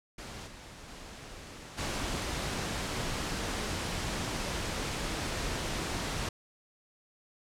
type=noise with level steps; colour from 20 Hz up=pink; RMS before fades=-43 / -48 / -46 / -34 dBFS; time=0.18-6.29 s; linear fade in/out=5 ms; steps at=0.46 / 0.87 / 1.77 s; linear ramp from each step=20 ms; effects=low-pass 8000 Hz 12 dB/octave